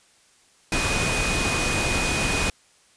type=tone in noise; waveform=sine; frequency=2486 Hz; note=D#7; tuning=2 cents flat; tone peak=-27 dBFS; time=0.72-2.5 s; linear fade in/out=2 ms; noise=pink; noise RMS=-24 dBFS; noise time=0.72-2.5 s; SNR=-6 dB; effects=white hiss -58 dBFS RMS until 2.96 s + resampled to 22050 Hz